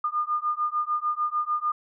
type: beating tone pair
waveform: sine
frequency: 1211 / 1217.7 Hz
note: D#6 / D#6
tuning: -47 / -38 cents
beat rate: 6.7 Hz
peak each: -27 dBFS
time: 0.04-1.72 s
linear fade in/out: 5 ms
effects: none